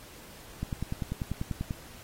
click train, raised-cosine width 5 ms, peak -19 dBFS, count 12, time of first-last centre 0.63-1.708 s, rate 10.2 Hz, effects pink hiss -50 dBFS RMS until 2.03 s + AAC 48 kbps

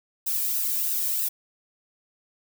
violet noise with flanger, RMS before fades -26 dBFS, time 0.26-1.29 s, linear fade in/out 10 ms, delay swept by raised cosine 0.9 to 1.49 ms, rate 3.1 Hz, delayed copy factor -0.55, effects none

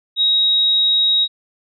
sine tone, 3797 Hz, A#7, 31 cents sharp, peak -12 dBFS, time 0.16-1.28 s, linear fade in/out 50 ms, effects none

